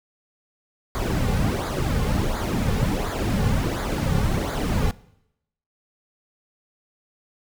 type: noise with flanger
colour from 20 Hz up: brown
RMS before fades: -23 dBFS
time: 0.95-4.91 s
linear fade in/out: 0 ms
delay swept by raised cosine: 0.35 to 3.15 ms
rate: 1.4 Hz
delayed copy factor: -0.7
effects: noise-tail reverb RT60 0.8 s tail -21 dB re dry